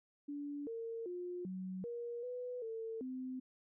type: tone with pitch steps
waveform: sine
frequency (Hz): 288.5 / 457.1 / 356.2 / 186.5 / 474.3 / 495.5 / 449.2 / 257.3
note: D4 / A#4 / F4 / F#3 / A#4 / B4 / A4 / C4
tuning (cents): -31 / -34 / +34 / +14 / +30 / +6 / +36 / -29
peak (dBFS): -40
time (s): 0.28-3.4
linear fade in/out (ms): 10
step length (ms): 390
effects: none